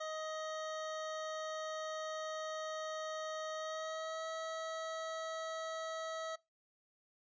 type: tone with pitch glide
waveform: 25% pulse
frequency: 627 to 644.6 Hz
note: D#5 to E5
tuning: +13 to -39 cents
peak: -36 dBFS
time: 0-6.36 s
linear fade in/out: 10 ms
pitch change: +48 cents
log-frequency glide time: 3.56-4.28 s
effects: noise-tail reverb RT60 0.2 s tail -20 dB re dry + resampled to 16000 Hz